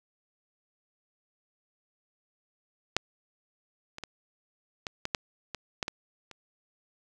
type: clicks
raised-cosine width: 0.2 ms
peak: -6 / -23 / -20 / -17 / -14 / -9 / -18 / -12 / -15 / -28 dBFS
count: 10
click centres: 2.966 / 3.984 / 4.037 / 4.868 / 5.054 / 5.148 / 5.547 / 5.828 / 5.881 / 6.313 s
effects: none